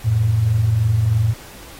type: tone pair together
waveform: sine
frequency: 88.89 / 112 Hz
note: F2 / A2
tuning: +31 / +31 cents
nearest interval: major third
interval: 400 cents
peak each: -22 / -14 dBFS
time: 0.04-1.34 s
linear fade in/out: 20 ms
effects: pink hiss -40 dBFS RMS until 1.79 s + AAC 48 kbps